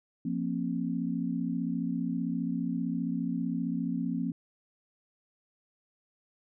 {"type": "chord", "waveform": "sine", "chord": "F suspended fourth", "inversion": "none", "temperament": "equal with one note detuned", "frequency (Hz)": [174.61, 233.1, 268.2], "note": ["F3", "Bb3", "C4"], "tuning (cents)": [0, 0, 43], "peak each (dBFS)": -33, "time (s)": [0.25, 4.32], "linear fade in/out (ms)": 5, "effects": []}